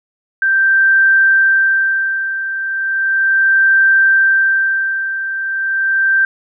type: tone with tremolo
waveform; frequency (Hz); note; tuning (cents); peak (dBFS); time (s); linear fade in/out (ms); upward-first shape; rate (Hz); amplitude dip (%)
sine; 1568; G6; 0; -7; 0.42-6.25; 2; sine; 0.36; 70
effects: none